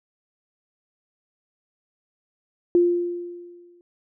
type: tone with exponential decay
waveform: sine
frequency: 349.2 Hz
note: F4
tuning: in tune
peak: -12 dBFS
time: 2.75-3.81 s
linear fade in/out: 1 ms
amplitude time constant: 230 ms
effects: none